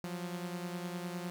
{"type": "beating tone pair", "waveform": "sawtooth", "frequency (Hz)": [174.61, 184.41], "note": ["F3", "F#3"], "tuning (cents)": [0, -6], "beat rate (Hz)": 9.8, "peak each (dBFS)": [-35, -40], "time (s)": [0.04, 1.3], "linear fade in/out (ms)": 0, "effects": ["10-bit"]}